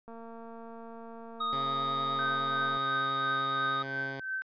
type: click train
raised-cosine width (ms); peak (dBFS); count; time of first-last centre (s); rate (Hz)
1; -34; 617; 0.08-2.77; 229
type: tone with vibrato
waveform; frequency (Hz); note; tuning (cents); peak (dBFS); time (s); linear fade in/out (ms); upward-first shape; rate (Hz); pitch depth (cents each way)
square; 1244.5; D#6; 0; -30; 1.4-3.83; 10; sine; 10; 9
type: tone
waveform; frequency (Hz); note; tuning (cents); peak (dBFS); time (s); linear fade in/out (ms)
10% pulse; 135.5; C#3; -39; -30; 1.53-4.2; 0
type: tone with tremolo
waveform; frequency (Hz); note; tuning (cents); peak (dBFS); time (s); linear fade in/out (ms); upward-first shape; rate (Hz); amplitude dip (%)
sine; 1542; G6; -29; -30; 2.19-4.42; 0; triangle; 2.9; 85
effects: resampled to 11025 Hz